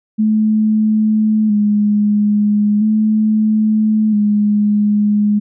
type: tone with vibrato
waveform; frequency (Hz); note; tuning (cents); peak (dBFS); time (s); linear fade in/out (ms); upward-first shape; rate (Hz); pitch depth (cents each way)
sine; 211.9; G#3; +35; -10; 0.18-5.4; 20; square; 0.38; 32
effects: none